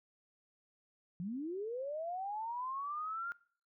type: linear sweep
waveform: sine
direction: up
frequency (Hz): 164.7 to 1417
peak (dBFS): -37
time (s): 1.2-3.32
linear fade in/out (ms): 0
effects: noise-tail reverb RT60 0.5 s tail -22 dB re dry